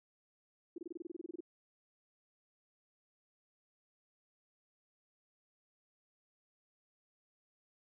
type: tone bursts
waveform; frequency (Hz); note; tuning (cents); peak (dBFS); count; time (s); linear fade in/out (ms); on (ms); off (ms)
sine; 341.2; F4; -40; -40; 14; 0.76-1.406; 5; 22; 26
effects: none